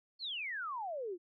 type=exponential sweep; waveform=sine; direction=down; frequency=4500 to 330.6 Hz; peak=-37 dBFS; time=0.19-1.18 s; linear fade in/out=50 ms; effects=none